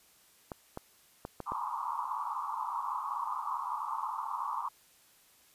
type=clicks; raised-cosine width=1 ms; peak=-24 dBFS; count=5; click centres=0.518 / 0.774 / 1.251 / 1.403 / 1.52 s
type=band-pass noise; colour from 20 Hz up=white; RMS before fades=-36 dBFS; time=1.46-4.69 s; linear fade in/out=10 ms; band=860 to 1200 Hz; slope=96 dB/octave
effects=white hiss -63 dBFS RMS until 5.54 s + resampled to 32000 Hz